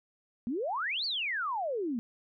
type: exponential two-way sweep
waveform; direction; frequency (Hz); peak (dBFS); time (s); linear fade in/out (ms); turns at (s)
sine; up then down; 220 to 4678 to 220; -30; 0.47-1.99; 0; 1.05
effects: none